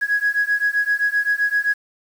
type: beating tone pair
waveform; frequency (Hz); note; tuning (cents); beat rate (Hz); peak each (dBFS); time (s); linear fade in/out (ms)
sine; 1661.2 / 1668.9; G#6 / G#6; 0 / +8; 7.7; -19 / -19; 0.01-1.74; 20
effects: tanh soft clip ceiling -11 dBFS + 7-bit